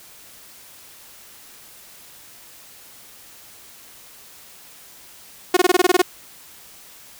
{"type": "tone bursts", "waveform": "sawtooth", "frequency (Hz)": 362.6, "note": "F#4", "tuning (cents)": -35, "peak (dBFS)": -7, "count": 10, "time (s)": [5.54, 6.019], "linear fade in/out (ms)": 5, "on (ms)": 29, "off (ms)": 21, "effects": ["white hiss -45 dBFS RMS until 7.19 s"]}